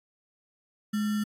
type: tone with sample-and-hold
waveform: sine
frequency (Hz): 210.4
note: G#3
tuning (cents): +23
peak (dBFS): -25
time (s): 0.93-1.24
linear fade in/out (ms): 10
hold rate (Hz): 1575
effects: AAC 48 kbps